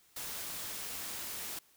white noise, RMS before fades -41 dBFS, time 0.16-1.59 s, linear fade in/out 5 ms, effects white hiss -66 dBFS RMS until 1.76 s

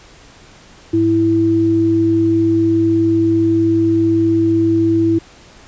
sine tone pair together, 104.54 / 329.6 Hz, G#2 / E4, +12 / 0 cents, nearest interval octave + minor sixth, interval 1988 cents, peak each -20 / -11 dBFS, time 0.93-5.19 s, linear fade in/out 10 ms, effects pink hiss -43 dBFS RMS until 5.67 s + resampled to 16000 Hz

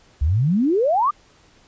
sine exponential sweep, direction up, 65.41 to 1244.5 Hz, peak -15 dBFS, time 0.21-1.11 s, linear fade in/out 10 ms, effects pink hiss -54 dBFS RMS until 1.67 s + resampled to 16000 Hz

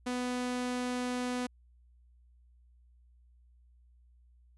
sawtooth tone, 248.4 Hz, B3, 10 cents sharp, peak -28 dBFS, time 0.06-1.47 s, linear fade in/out 10 ms, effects added 60 Hz sine -59 dBFS peak until 4.57 s + resampled to 24000 Hz

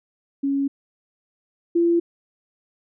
sine tone pair in turn, 277.2 / 340.6 Hz, C#4 / F4, 0 / -43 cents, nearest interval major third, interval 357 cents, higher second, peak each -19 / -15 dBFS, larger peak second, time 0.43-0.68 / 1.75-2 s, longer neither, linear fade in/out 10 ms, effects none

